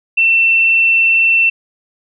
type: tone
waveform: sine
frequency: 2689 Hz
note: E7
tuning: 34 cents sharp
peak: -8 dBFS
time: 0.17-1.5 s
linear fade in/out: 10 ms
effects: none